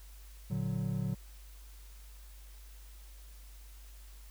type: chord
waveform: triangle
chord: Bb augmented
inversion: none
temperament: equal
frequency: 116.54 / 146.83 / 185 Hz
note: Bb2 / D3 / F#3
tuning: 0 / 0 / 0 cents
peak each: -34 dBFS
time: 0.5-1.15 s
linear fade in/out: 10 ms
effects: added 50 Hz sine -49 dBFS peak until 4.3 s + white hiss -60 dBFS RMS until 4.3 s